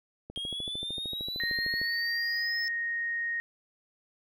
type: click train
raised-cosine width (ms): 2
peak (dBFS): -28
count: 21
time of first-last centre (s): 0.3-1.815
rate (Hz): 13.2
type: exponential sweep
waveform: triangle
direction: up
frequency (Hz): 3225 to 5274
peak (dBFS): -32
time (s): 0.36-2.68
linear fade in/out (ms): 0
type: tone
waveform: sine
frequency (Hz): 1864.7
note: A#6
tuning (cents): 0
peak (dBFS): -29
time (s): 1.4-3.4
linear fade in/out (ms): 0
effects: none